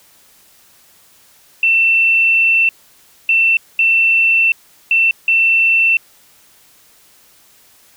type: tone bursts at uneven times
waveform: sine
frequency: 2685 Hz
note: E7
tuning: 31 cents sharp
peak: -9 dBFS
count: 5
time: 1.63-2.69 / 3.29-3.57 / 3.79-4.52 / 4.91-5.11 / 5.28-5.97 s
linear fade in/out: 2 ms
effects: white hiss -49 dBFS RMS until 7.96 s